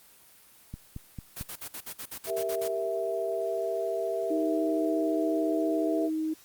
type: click train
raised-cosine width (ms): 5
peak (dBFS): -25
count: 4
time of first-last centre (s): 0.74-1.411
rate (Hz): 4.47
type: noise bursts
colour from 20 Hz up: white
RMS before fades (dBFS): -38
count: 11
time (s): 1.36-2.683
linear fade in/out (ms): 10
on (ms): 73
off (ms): 52
type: chord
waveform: sine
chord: E diminished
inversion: first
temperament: equal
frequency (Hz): 392 / 466.2 / 659.3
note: G4 / Bb4 / E5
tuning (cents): 0 / 0 / 0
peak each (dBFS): -33 / -34 / -30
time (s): 2.26-6.1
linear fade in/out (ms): 50
type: tone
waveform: sine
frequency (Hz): 314.8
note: D#4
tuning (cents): +20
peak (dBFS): -27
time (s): 4.3-6.34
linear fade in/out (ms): 10
effects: white hiss -56 dBFS RMS until 6.44 s + Opus 24 kbps